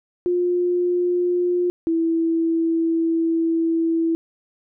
sine tone pair in turn, 354.6 / 329.2 Hz, F4 / E4, +26 / -2 cents, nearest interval minor second, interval 128 cents, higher first, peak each -17 dBFS, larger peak neither, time 0.26-1.7 / 1.87-4.15 s, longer second, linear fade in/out 0 ms, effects none

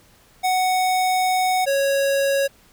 square tone pair in turn, 742 / 552.5 Hz, F#5 / C#5, +5 / -6 cents, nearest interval perfect fourth, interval 511 cents, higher first, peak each -18 dBFS, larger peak neither, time 0.43-1.66 / 1.66-2.48 s, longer first, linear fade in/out 20 ms, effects pink hiss -54 dBFS RMS until 2.72 s

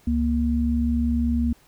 sine tone pair together, 70.2 / 236.1 Hz, C#2 / A#3, +22 / +22 cents, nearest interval octave + major sixth, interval 2100 cents, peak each -23 / -21 dBFS, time 0.07-1.53 s, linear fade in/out 5 ms, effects pink hiss -57 dBFS RMS until 1.67 s

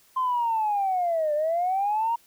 sine linear two-way sweep, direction down then up, 1046.5 to 587.3 to 945 Hz, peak -21 dBFS, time 0.16-2.16 s, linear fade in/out 10 ms, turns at 1.34 s, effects tanh soft clip ceiling -17 dBFS + white hiss -59 dBFS RMS until 2.26 s

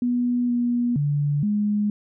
sine tone with pitch steps, 244.2 / 241.1 / 145.1 / 207.9 Hz, B3 / B3 / D3 / G#3, -19 / -41 / -21 / +2 cents, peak -19 dBFS, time 0.02-1.9 s, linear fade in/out 2 ms, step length 470 ms, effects none

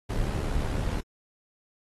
brown noise with amplitude modulation, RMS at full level -26 dBFS, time 0.09-1.01 s, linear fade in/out 10 ms, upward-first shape sine, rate 74 Hz, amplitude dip 55%, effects AAC 32 kbps

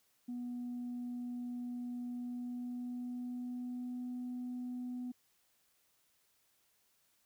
sine tone with pitch glide, 244.2 to 248 Hz, B3 to B3, -19 to +7 cents, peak -37 dBFS, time 0.28-5.12 s, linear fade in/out 10 ms, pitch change +26 cents, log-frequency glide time 2.08-4.1 s, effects tanh soft clip ceiling -36 dBFS + white hiss -74 dBFS RMS until 7.25 s

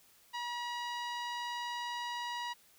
sawtooth tone with low-pass filter, 961 Hz, B5, 48 cents flat, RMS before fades -39 dBFS, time 0.33-2.54 s, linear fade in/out 20 ms, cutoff 4400 Hz, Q 1.3, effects white hiss -64 dBFS RMS until 2.78 s

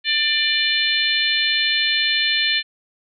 harmonic tone, 594 Hz, D5, 20 cents sharp, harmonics 3 / 4 / 5 / 6 / 7, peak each -23 / -23 / -23 / -23 / -23 dBFS, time 0.04-2.63 s, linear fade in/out 50 ms, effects none

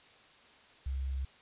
sine tone with quantisation, 66.8 Hz, C2, 36 cents sharp, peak -32 dBFS, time 0.86-1.25 s, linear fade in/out 5 ms, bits 10, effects white hiss -59 dBFS RMS until 1.41 s + resampled to 8000 Hz

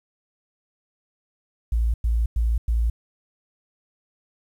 sine tone bursts, 57 Hz, A#1, 38 cents flat, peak -18 dBFS, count 4, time 1.72-2.9 s, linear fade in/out 5 ms, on 220 ms, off 100 ms, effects 9-bit

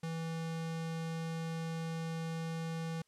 square tone, 163.6 Hz, E3, 13 cents flat, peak -37 dBFS, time 0.03-3.02 s, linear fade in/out 5 ms, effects white hiss -75 dBFS RMS until 3.07 s + low-pass 9000 Hz 12 dB/octave

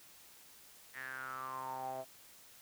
sawtooth tone with band-pass filter sweep, 131 Hz, C3, 2 cents sharp, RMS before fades -43 dBFS, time 0.93-2.05 s, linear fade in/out 50 ms, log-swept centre 1900 to 660 Hz, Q 9.7, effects white hiss -59 dBFS RMS until 2.61 s

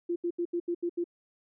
sine tone bursts, 345.6 Hz, F4, 18 cents flat, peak -27 dBFS, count 7, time 0.09-1.042 s, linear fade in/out 10 ms, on 70 ms, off 77 ms, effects none

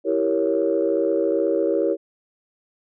sine chord, E diminished seventh, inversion none, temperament equal, 329.6 / 392 / 466.2 / 554.4 Hz, E4 / G4 / Bb4 / Db5, 0 / 0 / 0 / 0 cents, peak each -23 dBFS, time 0.04-1.97 s, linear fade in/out 50 ms, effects tanh soft clip ceiling -9 dBFS

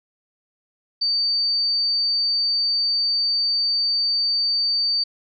sine tone, 4600 Hz, D8, 37 cents flat, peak -18 dBFS, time 1.01-5.04 s, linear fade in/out 10 ms, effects none

